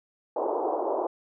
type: band-pass noise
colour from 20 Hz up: pink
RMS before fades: -28 dBFS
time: 0.36-1.07 s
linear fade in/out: 5 ms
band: 340 to 960 Hz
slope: 48 dB/octave
effects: none